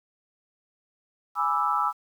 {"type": "chord", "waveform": "sine", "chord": "E dominant seventh", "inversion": "first", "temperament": "equal", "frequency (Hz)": [830.6, 987.8, 1174.7, 1318.5], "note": ["G#5", "B5", "D6", "E6"], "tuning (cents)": [0, 0, 0, 0], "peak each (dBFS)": [-29, -29, -29, -25], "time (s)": [1.35, 1.93], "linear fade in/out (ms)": 50, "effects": ["9-bit"]}